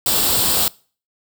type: noise with comb filter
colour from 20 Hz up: white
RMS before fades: -17 dBFS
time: 0.06-0.68 s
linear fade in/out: 2 ms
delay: 0.24 ms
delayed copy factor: +0.6
effects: noise-tail reverb RT60 0.4 s tail -23 dB re dry